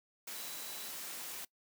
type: tone in noise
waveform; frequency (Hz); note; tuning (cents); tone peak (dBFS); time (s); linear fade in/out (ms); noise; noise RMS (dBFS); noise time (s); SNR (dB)
sine; 3951; B7; 0; -52; 0.35-0.9; 5; white; -44; 0.27-1.45; -11
effects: noise-tail reverb RT60 0.1 s tail -22 dB re dry + high-pass 200 Hz 12 dB/octave